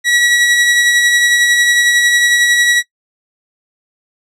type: tone with tremolo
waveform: sawtooth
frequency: 1927 Hz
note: B6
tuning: 43 cents flat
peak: -4 dBFS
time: 0.04-2.83 s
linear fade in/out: 50 ms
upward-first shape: sine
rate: 11 Hz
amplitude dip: 30%
effects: noise-tail reverb RT60 0.1 s tail -21 dB re dry + low-pass 9000 Hz 12 dB/octave